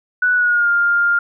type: tone with pitch glide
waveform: sine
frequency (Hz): 1480 to 1403.4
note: F#6 to F6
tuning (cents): 0 to +8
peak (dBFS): -12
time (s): 0.22-1.19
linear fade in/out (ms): 5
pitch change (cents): -92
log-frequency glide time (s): 0.34-0.7
effects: none